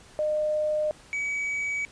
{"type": "tone pair in turn", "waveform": ["sine", "triangle"], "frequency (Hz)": [609, 2274], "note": ["D#5", "C#7"], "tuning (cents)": [-37, 44], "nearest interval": "octave + major seventh", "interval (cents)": 2281, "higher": "second", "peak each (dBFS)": [-23, -25], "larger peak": "first", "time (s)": [[0.19, 0.91], [1.13, 1.85]], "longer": "neither", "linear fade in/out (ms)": 0, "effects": ["pink hiss -52 dBFS RMS until 1.91 s", "resampled to 22050 Hz"]}